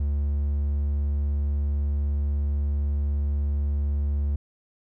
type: tone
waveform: triangle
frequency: 71.9 Hz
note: D2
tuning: 36 cents flat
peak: -20 dBFS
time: 0-4.36 s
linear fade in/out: 5 ms
effects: none